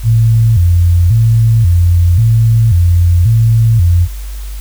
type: tone with vibrato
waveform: sine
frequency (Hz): 99.4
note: G2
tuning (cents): +25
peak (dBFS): -5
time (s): 0.03-4.08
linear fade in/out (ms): 50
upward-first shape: square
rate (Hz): 0.93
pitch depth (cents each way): 230
effects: added 50 Hz sine -20 dBFS peak until 4.6 s + white hiss -36 dBFS RMS until 4.6 s